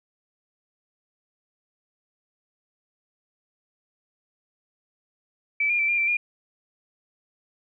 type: tone with pitch steps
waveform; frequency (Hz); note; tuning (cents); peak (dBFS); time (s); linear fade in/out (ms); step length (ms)
sine; 2310 / 2413 / 2329 / 2401 / 2341 / 2421; D7 / D7 / D7 / D7 / D7 / D#7; -29 / +46 / -15 / +38 / -6 / -48; -20; 5.6-6.17; 5; 95
effects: none